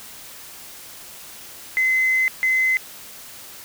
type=tone bursts at uneven times; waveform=sine; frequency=2048 Hz; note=C7; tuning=38 cents flat; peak=-15 dBFS; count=2; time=1.77-2.28 / 2.43-2.77 s; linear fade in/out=0 ms; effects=tanh soft clip ceiling -11 dBFS + white hiss -40 dBFS RMS until 3.64 s